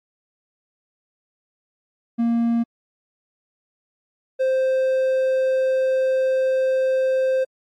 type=tone pair in turn; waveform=triangle; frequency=233.1 / 523.3 Hz; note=A#3 / C5; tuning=0 / 0 cents; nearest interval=octave + major second; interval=1400 cents; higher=second; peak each=-15 dBFS; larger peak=neither; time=2.18-2.64 / 4.39-7.45 s; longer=second; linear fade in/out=20 ms; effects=AAC 64 kbps